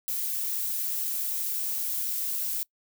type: noise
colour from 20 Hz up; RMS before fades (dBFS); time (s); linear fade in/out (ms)
violet; -30; 0.08-2.63; 0
effects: noise-tail reverb RT60 0.1 s tail -24 dB re dry